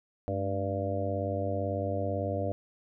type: harmonic tone with a mistuned harmonic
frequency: 98 Hz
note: G2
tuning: in tune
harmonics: 1 / 2 / 3 / 4 / 5 / 6 / 7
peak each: -33 / -40 / -38 / -43 / -36 / -34 / -38 dBFS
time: 0.28-2.52 s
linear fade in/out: 0 ms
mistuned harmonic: 2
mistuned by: +110 cents
effects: none